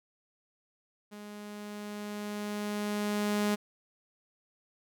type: tone with level ramp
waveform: sawtooth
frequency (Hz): 207.7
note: G#3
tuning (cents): 0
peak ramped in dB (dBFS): -40 to -22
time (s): 1.11-3.56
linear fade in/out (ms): 20
effects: none